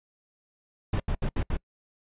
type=noise bursts at uneven times; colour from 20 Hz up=brown; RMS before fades=-26 dBFS; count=5; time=0.93-1 / 1.08-1.15 / 1.22-1.29 / 1.36-1.43 / 1.5-1.57 s; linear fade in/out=5 ms; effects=noise-tail reverb RT60 0.1 s tail -26 dB re dry + resampled to 8000 Hz